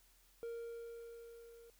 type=tone with level ramp; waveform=triangle; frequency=465.5 Hz; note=A#4; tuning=2 cents flat; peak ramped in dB=-39 to -55 dBFS; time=0.43-1.7 s; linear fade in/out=0 ms; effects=added 42 Hz sine -70 dBFS peak until 1.79 s + white hiss -70 dBFS RMS until 1.79 s